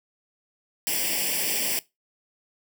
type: noise with comb filter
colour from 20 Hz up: white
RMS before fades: -26 dBFS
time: 0.87-1.79 s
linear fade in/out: 0 ms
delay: 0.38 ms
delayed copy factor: +0.9
effects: noise-tail reverb RT60 0.2 s tail -20 dB re dry + high-pass 200 Hz 12 dB/octave